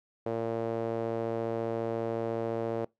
sawtooth tone with band-pass filter, 114.4 Hz, A#2, 32 cents flat, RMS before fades -32 dBFS, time 0.26-2.85 s, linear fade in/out 5 ms, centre 500 Hz, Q 2.5, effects noise-tail reverb RT60 0.2 s tail -24 dB re dry

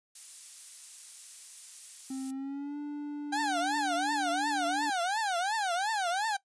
violet noise, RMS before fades -41 dBFS, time 0.15-2.31 s, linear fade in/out 5 ms
triangle tone with pitch glide, 265.1 to 292.5 Hz, C4 to D4, +23 to -7 cents, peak -32 dBFS, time 2.1-4.9 s, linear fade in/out 5 ms, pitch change +170 cents, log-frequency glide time 2.3-2.78 s
30% pulse tone with vibrato, 784 Hz, G5, in tune, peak -26 dBFS, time 3.32-6.37 s, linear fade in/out 10 ms, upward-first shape triangle, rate 2.8 Hz, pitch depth 270 cents each way
effects noise-tail reverb RT60 0.1 s tail -18 dB re dry + resampled to 22050 Hz

